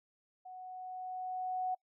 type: tone with level ramp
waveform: sine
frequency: 740 Hz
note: F#5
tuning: in tune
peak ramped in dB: -46 to -31 dBFS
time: 0.45-1.75 s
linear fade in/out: 10 ms
effects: noise-tail reverb RT60 0.1 s tail -25 dB re dry